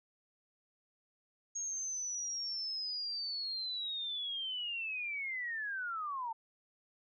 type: linear sweep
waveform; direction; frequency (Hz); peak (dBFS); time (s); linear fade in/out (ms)
sine; down; 6580 to 880; -36; 1.55-6.33; 10
effects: none